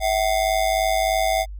square ring-modulated tone, 705 Hz, F5, 16 cents sharp, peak -16 dBFS, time 0-1.46 s, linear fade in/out 50 ms, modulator 51.6 Hz, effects added 50 Hz sine -31 dBFS peak until 1.59 s

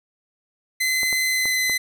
sawtooth tone with pitch glide, 2044 to 2025 Hz, C7 to B6, -41 to +43 cents, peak -16 dBFS, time 0.8-1.78 s, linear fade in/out 10 ms, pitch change -16 cents, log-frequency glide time 1.28-1.6 s
clicks, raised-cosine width 1 ms, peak -20 dBFS, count 4, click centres 1.032 / 1.128 / 1.456 / 1.697 s
effects none

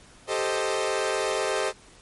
sawtooth chord, A half-diminished seventh, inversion third, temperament equal, 392 / 440 / 523.3 / 622.3 Hz, G4 / A4 / C5 / Eb5, 0 / 0 / 0 / 0 cents, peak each -26 dBFS, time 0.27-1.73 s, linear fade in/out 50 ms, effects pink hiss -52 dBFS RMS until 2.01 s + MP3 48 kbps

